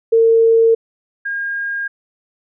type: tone pair in turn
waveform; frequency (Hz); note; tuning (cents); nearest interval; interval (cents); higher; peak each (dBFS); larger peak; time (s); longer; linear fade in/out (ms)
sine; 454.5 / 1619.7; A#4 / G#6; -44 / -44; octave + minor seventh; 2200; second; -8 / -19; first; 0.12-0.75 / 1.25-1.88; neither; 10
effects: none